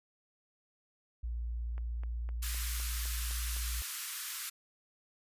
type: tone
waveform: sine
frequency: 58.27 Hz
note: A#1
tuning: in tune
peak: -34 dBFS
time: 1.23-3.82 s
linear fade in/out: 10 ms
type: click train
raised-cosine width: 0.5 ms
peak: -36 dBFS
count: 9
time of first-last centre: 1.78-3.821 s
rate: 3.92 Hz
type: high-pass noise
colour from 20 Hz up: white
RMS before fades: -39 dBFS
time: 2.42-4.5 s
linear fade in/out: 10 ms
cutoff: 1100 Hz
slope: 48 dB/octave
effects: resampled to 32000 Hz